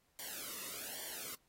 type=noise with flanger; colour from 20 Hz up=white; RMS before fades=-45 dBFS; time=0.19-1.35 s; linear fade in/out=2 ms; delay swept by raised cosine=0.77 to 1.28 ms; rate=1.2 Hz; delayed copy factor=-0.95; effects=pink hiss -75 dBFS RMS until 1.48 s + AAC 48 kbps